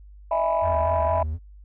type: chord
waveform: sine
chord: E major seventh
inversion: third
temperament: equal with one note detuned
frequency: 613.3 / 659.3 / 830.6 / 987.8 Hz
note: D#5 / E5 / G#5 / B5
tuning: -25 / 0 / 0 / 0 cents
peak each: -27 / -22 / -28 / -24 dBFS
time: 0.31-1.23 s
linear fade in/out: 5 ms
type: tone with vibrato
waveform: triangle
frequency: 81.2 Hz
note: E2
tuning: 26 cents flat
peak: -23 dBFS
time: 0.61-1.39 s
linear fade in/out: 50 ms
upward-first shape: square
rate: 4.1 Hz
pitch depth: 80 cents each way
effects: tanh soft clip ceiling -13 dBFS + added 50 Hz sine -43 dBFS peak until 1.64 s